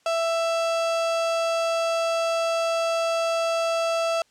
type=tone; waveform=35% pulse; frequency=663 Hz; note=E5; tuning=10 cents sharp; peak=-20 dBFS; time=0.06-4.22 s; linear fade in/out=2 ms; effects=white hiss -63 dBFS RMS until 4.3 s + low-pass 7000 Hz 12 dB/octave

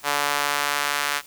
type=tone with high-pass filter sweep; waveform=sawtooth; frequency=144.5 Hz; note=D3; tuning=28 cents flat; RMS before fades=-24 dBFS; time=0.03-1.22 s; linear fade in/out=50 ms; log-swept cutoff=890 to 1400 Hz; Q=1.1; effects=white hiss -48 dBFS RMS until 1.26 s

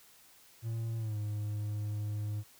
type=tone with pitch glide; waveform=triangle; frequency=113.8 to 104.96 Hz; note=A#2 to G#2; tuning=-41 to +19 cents; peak=-31 dBFS; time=0.62-2.44 s; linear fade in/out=50 ms; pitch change=-140 cents; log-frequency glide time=0.97-1.17 s; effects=white hiss -60 dBFS RMS until 2.59 s

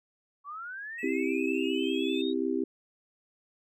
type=linear sweep; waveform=sine; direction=up; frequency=1108.7 to 3821 Hz; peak=-37 dBFS; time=0.44-2.34 s; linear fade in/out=50 ms
type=tone with vibrato; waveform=triangle; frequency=2584 Hz; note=E7; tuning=35 cents flat; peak=-38 dBFS; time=0.98-2.22 s; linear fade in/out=10 ms; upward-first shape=sine; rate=9.9 Hz; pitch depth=33 cents each way
type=chord; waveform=sine; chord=C major; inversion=none; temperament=just; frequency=261.6 / 327 / 392.4 Hz; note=C4 / E4 / G4; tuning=0 / -14 / +2 cents; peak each=-31 dBFS; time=1.03-2.64 s; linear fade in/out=5 ms
effects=none

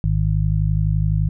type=harmonic tone; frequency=51.8 Hz; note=G#1; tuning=4 cents flat; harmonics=1 / 2 / 3; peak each=-20 / -20 / -20 dBFS; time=0.04-1.29 s; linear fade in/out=0 ms; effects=none

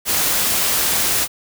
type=noise; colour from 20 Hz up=white; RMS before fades=-18 dBFS; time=0.05-1.28 s; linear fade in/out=50 ms; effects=none

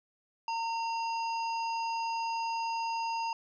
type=harmonic tone with a mistuned harmonic; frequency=915 Hz; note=A#5; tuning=32 cents flat; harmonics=1 / 3 / 5 / 7; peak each=-31 / -41 / -44 / -54 dBFS; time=0.48-3.33 s; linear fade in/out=2 ms; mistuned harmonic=5; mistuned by=+120 cents; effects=none

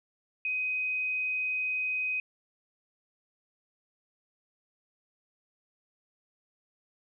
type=tone; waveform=sine; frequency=2512 Hz; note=D#7; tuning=16 cents sharp; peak=-28 dBFS; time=0.45-2.2 s; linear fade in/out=2 ms; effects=none

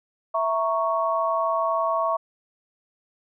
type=chord; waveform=sine; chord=A# diminished; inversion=second; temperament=equal; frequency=659.3 / 932.3 / 1108.7 Hz; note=E5 / A#5 / C#6; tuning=0 / 0 / 0 cents; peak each=-24 / -29 / -24 dBFS; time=0.34-2.17 s; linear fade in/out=10 ms; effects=none

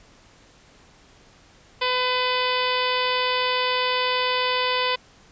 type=harmonic tone with a mistuned harmonic; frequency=503 Hz; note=B4; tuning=32 cents sharp; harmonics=1 / 2 / 3 / 4 / 5 / 6 / 7 / 8 / 9 / 10; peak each=-27 / -25 / -33 / -30 / -30 / -30 / -30 / -37 / -33 / -38 dBFS; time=1.81-4.96 s; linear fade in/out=10 ms; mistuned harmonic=8; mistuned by=-25 cents; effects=pink hiss -53 dBFS RMS until 5.31 s + resampled to 16000 Hz

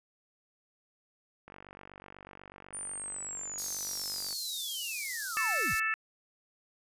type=click train; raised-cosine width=0.5 ms; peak=-33 dBFS; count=138; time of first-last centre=1.48-4.328 s; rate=48.1 Hz
type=linear sweep; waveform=sine; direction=down; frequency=9397 to 36.74 Hz; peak=-37 dBFS; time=2.73-5.75 s; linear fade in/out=10 ms
type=high-pass noise; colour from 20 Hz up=pink; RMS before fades=-39 dBFS; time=3.58-5.8 s; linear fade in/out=5 ms; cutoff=4300 Hz; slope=48 dB/octave
type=harmonic tone; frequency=440 Hz; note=A4; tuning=in tune; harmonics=3 / 4 / 5 / 6; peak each=-34 / -31 / -38 / -34 dBFS; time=5.37-5.94 s; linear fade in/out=0 ms
effects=resampled to 32000 Hz

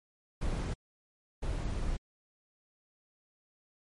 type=noise bursts at uneven times; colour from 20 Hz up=brown; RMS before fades=-33 dBFS; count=2; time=0.41-0.74 / 1.42-1.97 s; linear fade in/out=10 ms; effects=MP3 48 kbps

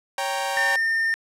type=chord; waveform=sawtooth; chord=G diminished; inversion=second; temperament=equal; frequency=554.4 / 784 / 932.3 Hz; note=Db5 / G5 / Bb5; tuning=0 / 0 / 0 cents; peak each=-26 / -23 / -26 dBFS; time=0.18-0.76 s; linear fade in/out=2 ms
type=tone; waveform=triangle; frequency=1811 Hz; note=A6; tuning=49 cents sharp; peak=-18 dBFS; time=0.57-1.14 s; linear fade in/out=0 ms
effects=low-pass 12000 Hz 12 dB/octave

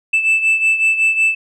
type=beating tone pair; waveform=sine; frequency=2637 / 2642.4 Hz; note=E7 / E7; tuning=0 / +4 cents; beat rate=5.4 Hz; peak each=-11 / -16 dBFS; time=0.13-1.35 s; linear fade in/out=10 ms; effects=tanh soft clip ceiling -9 dBFS

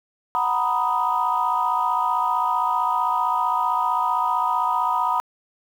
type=chord; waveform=sine; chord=B major seventh; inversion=second; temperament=equal; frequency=740 / 932.3 / 987.8 / 1244.5 Hz; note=F#5 / A#5 / B5 / D#6; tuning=0 / 0 / 0 / 0 cents; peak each=-27 / -24 / -22 / -24 dBFS; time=0.35-5.2 s; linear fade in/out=0 ms; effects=tanh soft clip ceiling -10 dBFS + 8-bit

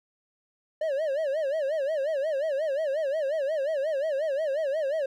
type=tone with vibrato; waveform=triangle; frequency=587.3 Hz; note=D5; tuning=in tune; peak=-23 dBFS; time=0.81-5.06 s; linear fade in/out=5 ms; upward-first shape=sine; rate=5.6 Hz; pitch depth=170 cents each way; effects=none

